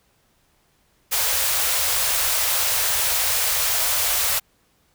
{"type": "band-stop noise", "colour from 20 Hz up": "white", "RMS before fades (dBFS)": -21, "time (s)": [1.11, 4.4], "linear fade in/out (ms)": 20, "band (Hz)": [110, 470], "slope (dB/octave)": 48, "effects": ["pink hiss -63 dBFS RMS until 4.94 s"]}